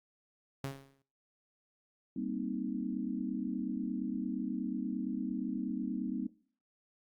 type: tone with exponential decay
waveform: sawtooth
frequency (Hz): 136.5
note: C#3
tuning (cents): -26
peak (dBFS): -30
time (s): 0.64-1.02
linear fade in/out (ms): 2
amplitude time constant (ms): 81
type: chord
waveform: sine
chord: C minor seventh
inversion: second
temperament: equal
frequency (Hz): 196 / 233.1 / 261.6 / 311.1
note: G3 / Bb3 / C4 / Eb4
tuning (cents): 0 / 0 / 0 / 0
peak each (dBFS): -40 / -38 / -38 / -41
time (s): 2.16-6.27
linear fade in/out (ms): 5
effects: noise-tail reverb RT60 0.5 s tail -22 dB re dry + Opus 48 kbps